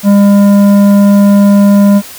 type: tone with tanh clipping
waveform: sine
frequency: 201.6 Hz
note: G3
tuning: 49 cents sharp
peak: -4 dBFS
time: 0.03-2.02 s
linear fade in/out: 50 ms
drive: 11 dB
effects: white hiss -29 dBFS RMS until 2.18 s